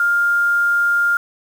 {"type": "tone with quantisation", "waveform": "sine", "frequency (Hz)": 1404, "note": "F6", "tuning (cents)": 9, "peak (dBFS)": -13, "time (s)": [0, 1.17], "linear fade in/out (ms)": 2, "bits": 6, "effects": []}